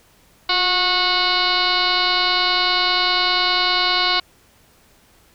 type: tone with frequency modulation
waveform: sine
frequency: 2568 Hz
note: E7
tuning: 46 cents flat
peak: -15 dBFS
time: 0.49-4.2 s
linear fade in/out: 5 ms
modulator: 369 Hz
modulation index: 5.3
effects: pink hiss -54 dBFS RMS until 5.34 s

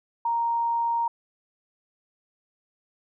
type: tone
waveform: sine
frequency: 932.3 Hz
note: A#5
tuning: in tune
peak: -22 dBFS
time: 0.25-1.08 s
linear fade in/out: 5 ms
effects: none

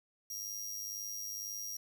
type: tone with amplitude modulation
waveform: sawtooth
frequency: 5700 Hz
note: F8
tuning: 34 cents sharp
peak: -34 dBFS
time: 0.3-1.77 s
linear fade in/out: 5 ms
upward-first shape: sine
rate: 102 Hz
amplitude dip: 60%
effects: 10-bit

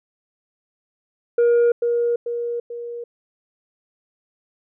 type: tone with echo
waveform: sine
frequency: 474.2 Hz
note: A#4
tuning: 30 cents sharp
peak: -10 dBFS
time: 1.38-1.72 s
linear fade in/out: 5 ms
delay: 440 ms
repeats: 3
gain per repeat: -6 dB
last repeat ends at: 3.04 s
effects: tanh soft clip ceiling -12 dBFS

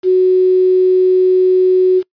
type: tone with quantisation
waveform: sine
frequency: 370 Hz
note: F#4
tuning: in tune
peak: -7 dBFS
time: 0.03-2.03 s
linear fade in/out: 50 ms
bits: 6
effects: noise-tail reverb RT60 0.1 s tail -25 dB re dry + resampled to 11025 Hz

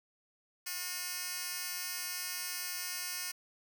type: tone with high-pass filter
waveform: 10% pulse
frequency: 360.1 Hz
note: F#4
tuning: 47 cents flat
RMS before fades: -39 dBFS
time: 0.66-3.32 s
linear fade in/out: 10 ms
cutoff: 3500 Hz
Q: 0.52
effects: none

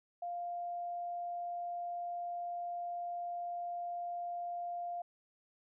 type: tone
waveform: sine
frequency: 699 Hz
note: F5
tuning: 1 cent sharp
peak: -37 dBFS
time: 0.22-5.02 s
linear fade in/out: 5 ms
effects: none

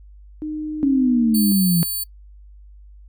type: tone with pitch glide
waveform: sine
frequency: 306.6 to 302.4 Hz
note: D#4 to D#4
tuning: -25 to -49 cents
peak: -24 dBFS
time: 0.42-1.52 s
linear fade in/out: 0 ms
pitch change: -24 cents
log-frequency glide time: 1-1.17 s
type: linear sweep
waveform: sine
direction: down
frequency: 279.7 to 164.81 Hz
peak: -14 dBFS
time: 0.83-1.83 s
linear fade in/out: 0 ms
type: tone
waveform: 5% pulse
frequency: 4500 Hz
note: C#8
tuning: 25 cents sharp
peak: -16 dBFS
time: 1.34-2.04 s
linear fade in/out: 10 ms
effects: noise-tail reverb RT60 0.1 s tail -26 dB re dry + added 50 Hz sine -41 dBFS peak until 3.08 s

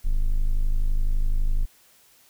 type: tone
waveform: triangle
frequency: 25.96 Hz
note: G#0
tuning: in tune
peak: -16 dBFS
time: 0.04-1.66 s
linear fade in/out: 20 ms
effects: white hiss -57 dBFS RMS until 2.29 s

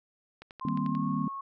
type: click train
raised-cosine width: 0.3 ms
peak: -29 dBFS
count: 7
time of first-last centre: 0.42-0.951 s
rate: 11.3 Hz
type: tone with pitch glide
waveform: sine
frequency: 1046.5 to 1095.4 Hz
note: C6 to C#6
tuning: 0 to -21 cents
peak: -35 dBFS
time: 0.61-1.41 s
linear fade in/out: 5 ms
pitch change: +79 cents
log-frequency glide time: 0.82-1.05 s
type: chord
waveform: sine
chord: C minor seventh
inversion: first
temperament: equal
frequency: 155.56 / 196 / 233.1 / 261.6 Hz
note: Eb3 / G3 / Bb3 / C4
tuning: 0 / 0 / 0 / 0 cents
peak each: -33 dBFS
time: 0.65-1.28 s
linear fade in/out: 2 ms
effects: none

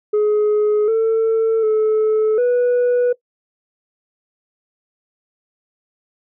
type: tone with pitch steps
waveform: sine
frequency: 421.3 / 447.8 / 433.4 / 489.8 Hz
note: G#4 / A4 / A4 / B4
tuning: +25 / +30 / -26 / -14 cents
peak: -10 dBFS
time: 0.13-3.13 s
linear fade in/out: 10 ms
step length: 750 ms
effects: noise-tail reverb RT60 0.1 s tail -20 dB re dry + tanh soft clip ceiling -12 dBFS

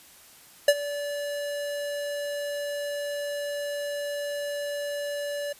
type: tone with ADSR envelope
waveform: square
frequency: 578 Hz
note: D5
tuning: 28 cents flat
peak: -13 dBFS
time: 0.68-5.53 s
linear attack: 4 ms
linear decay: 50 ms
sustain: -17 dB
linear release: 8 ms
effects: white hiss -52 dBFS RMS until 5.59 s + resampled to 32000 Hz

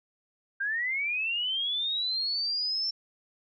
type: linear sweep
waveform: sine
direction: up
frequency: 1568 to 5400 Hz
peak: -27 dBFS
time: 0.6-2.91 s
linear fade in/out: 10 ms
effects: none

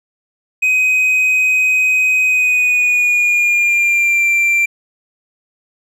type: tone with pitch glide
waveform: triangle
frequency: 2515 to 2360 Hz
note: D#7 to D7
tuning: +18 to +8 cents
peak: -9 dBFS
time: 0.62-4.66 s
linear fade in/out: 10 ms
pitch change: -110 cents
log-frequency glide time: 2.25-4.26 s
effects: none

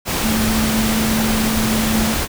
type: tone in noise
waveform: sine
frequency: 220 Hz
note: A3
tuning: in tune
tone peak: -17 dBFS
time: 0.21-2.16 s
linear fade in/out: 50 ms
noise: pink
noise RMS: -20 dBFS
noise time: 0.05-2.28 s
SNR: 0 dB
effects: none

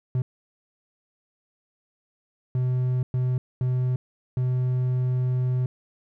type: tone bursts at uneven times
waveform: triangle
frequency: 126.7 Hz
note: B2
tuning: 45 cents sharp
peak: -19 dBFS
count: 5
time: 0.15-0.22 / 2.55-3.03 / 3.14-3.38 / 3.61-3.96 / 4.37-5.66 s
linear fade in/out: 2 ms
effects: none

